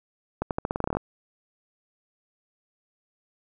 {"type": "accelerating click train", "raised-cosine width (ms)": 1, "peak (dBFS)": -12, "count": 13, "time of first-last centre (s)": [0.42, 0.97], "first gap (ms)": 88, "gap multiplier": 0.87, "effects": []}